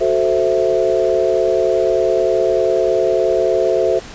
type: chord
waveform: sine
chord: F# half-diminished seventh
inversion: none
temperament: equal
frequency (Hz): 370 / 440 / 523.3 / 659.3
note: F#4 / A4 / C5 / E5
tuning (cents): 0 / 0 / 0 / 0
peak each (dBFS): -18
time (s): 0-4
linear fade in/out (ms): 20
effects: pink hiss -35 dBFS RMS until 4.14 s + resampled to 16000 Hz